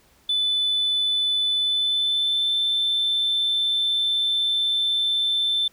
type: tone with pitch glide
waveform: sine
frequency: 3497 to 3542 Hz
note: A7 to A7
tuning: -11 to +11 cents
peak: -18 dBFS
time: 0.29-5.68 s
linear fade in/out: 5 ms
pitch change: +22 cents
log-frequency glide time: 1.56-2.56 s
effects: tanh soft clip ceiling -16 dBFS + pink hiss -58 dBFS RMS until 5.72 s